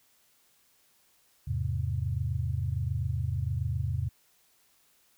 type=chord; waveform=sine; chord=E augmented; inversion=none; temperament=equal; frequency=82.41 / 103.83 / 130.81 Hz; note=E2 / G#2 / B#2; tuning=0 / 0 / 0 cents; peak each=-32 dBFS; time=1.47-4.09 s; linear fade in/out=10 ms; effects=white hiss -66 dBFS RMS until 5.17 s